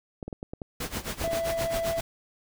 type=clicks; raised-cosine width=2 ms; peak=-22 dBFS; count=11; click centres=0.228 / 0.28 / 0.328 / 0.429 / 0.535 / 0.618 / 0.851 / 0.971 / 1.215 / 1.277 / 1.332 s
type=noise with tremolo; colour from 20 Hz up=pink; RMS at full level=-31 dBFS; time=0.8-2.01 s; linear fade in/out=5 ms; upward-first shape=sine; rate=7.6 Hz; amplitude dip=85%
type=tone; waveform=triangle; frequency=665 Hz; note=E5; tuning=15 cents sharp; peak=-25 dBFS; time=1.24-2 s; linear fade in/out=0 ms
effects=none